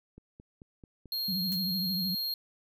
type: click train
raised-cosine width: 3 ms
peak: -36 dBFS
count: 5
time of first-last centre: 0.18-1.057 s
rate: 4.56 Hz
type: tone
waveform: square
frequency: 4239 Hz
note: C8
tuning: 22 cents sharp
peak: -31 dBFS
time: 1.12-2.34 s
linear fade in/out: 2 ms
type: tone with vibrato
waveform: sine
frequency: 185 Hz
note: F#3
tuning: in tune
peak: -32 dBFS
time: 1.28-2.15 s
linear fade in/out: 5 ms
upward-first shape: sine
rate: 13 Hz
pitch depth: 110 cents each way
type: noise with exponential decay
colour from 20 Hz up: blue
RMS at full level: -37 dBFS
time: 1.52-1.63 s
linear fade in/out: 0 ms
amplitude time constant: 22 ms
effects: none